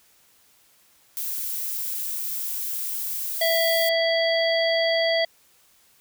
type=noise; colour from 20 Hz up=violet; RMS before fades=-29 dBFS; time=1.17-3.89 s; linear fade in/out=0 ms
type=harmonic tone; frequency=661 Hz; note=E5; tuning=5 cents sharp; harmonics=1 / 3 / 5 / 7; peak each=-21 / -26 / -28 / -29 dBFS; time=3.41-5.25 s; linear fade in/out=5 ms
effects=white hiss -59 dBFS RMS until 6 s